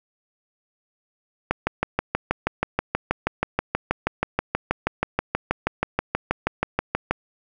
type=click train; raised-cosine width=0.5 ms; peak=-5 dBFS; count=36; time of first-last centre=1.51-7.11 s; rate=6.25 Hz; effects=none